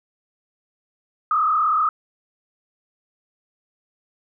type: tone with frequency modulation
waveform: sine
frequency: 1244.5 Hz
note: D#6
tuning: in tune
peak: -16 dBFS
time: 1.31-1.89 s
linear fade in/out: 2 ms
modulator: 36.4 Hz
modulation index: 1.5
effects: none

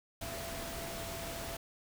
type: tone in noise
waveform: sine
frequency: 671 Hz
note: E5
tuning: 31 cents sharp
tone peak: -45 dBFS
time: 0.21-1.57 s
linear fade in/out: 5 ms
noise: pink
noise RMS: -42 dBFS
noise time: 0.21-1.57 s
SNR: -6 dB
effects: none

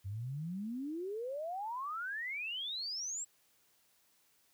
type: exponential sweep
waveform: sine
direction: up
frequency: 92.5 to 7800 Hz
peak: -37 dBFS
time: 0.04-3.25 s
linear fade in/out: 20 ms
effects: white hiss -71 dBFS RMS until 4.53 s + high-pass 60 Hz 12 dB/octave

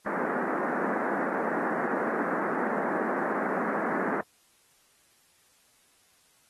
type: band-pass noise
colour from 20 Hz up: pink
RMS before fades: -30 dBFS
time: 0.06-4.21 s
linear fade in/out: 2 ms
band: 200 to 1800 Hz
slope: 48 dB/octave
effects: white hiss -64 dBFS RMS until 6.49 s + AAC 32 kbps

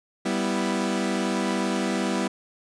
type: chord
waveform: sawtooth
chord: E minor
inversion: first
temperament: equal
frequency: 196 / 246.9 / 329.6 Hz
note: G3 / B3 / E4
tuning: 0 / 0 / 0 cents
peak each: -23 / -24 / -25 dBFS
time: 0.25-2.28 s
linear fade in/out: 10 ms
effects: resampled to 22050 Hz

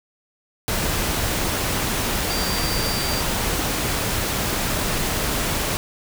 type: tone in noise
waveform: sine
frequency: 4699 Hz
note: D8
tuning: in tune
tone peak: -28 dBFS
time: 2.3-3.21 s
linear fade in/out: 0 ms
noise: pink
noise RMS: -23 dBFS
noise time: 0.68-5.77 s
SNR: -8 dB
effects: none

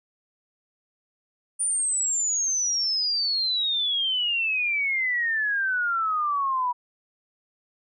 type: exponential sweep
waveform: sine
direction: down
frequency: 9397 to 968 Hz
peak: -22 dBFS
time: 1.59-6.73 s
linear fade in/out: 20 ms
effects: none

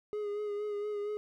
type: tone with vibrato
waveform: triangle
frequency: 415.3 Hz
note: G#4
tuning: in tune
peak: -31 dBFS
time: 0.13-1.17 s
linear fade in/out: 0 ms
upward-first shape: sine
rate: 4.3 Hz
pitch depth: 29 cents each way
effects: none

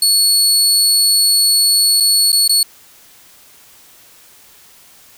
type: tone with dropouts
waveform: 25% pulse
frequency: 4399 Hz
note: C#8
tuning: 14 cents flat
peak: -5 dBFS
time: 0.02-2.63 s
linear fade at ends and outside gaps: 2 ms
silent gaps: 2.001-2.005 / 2.319-2.328 / 2.478-2.494 s
effects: white hiss -45 dBFS RMS until 5.17 s

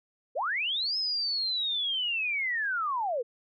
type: linear two-way sweep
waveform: sine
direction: up then down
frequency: 429.5 to 5190 to 442.3 Hz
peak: -27 dBFS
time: 0.35-3.23 s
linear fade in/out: 20 ms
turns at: 0.97 s
effects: none

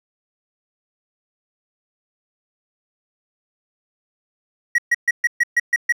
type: tone bursts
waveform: triangle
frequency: 1909 Hz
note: A#6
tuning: 41 cents sharp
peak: -11 dBFS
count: 8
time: 4.75-5.924 s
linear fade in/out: 5 ms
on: 33 ms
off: 130 ms
effects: none

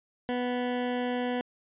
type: tone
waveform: 20% pulse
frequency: 246.9 Hz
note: B3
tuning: in tune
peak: -23 dBFS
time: 0.29-1.41 s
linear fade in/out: 0 ms
effects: resampled to 8000 Hz

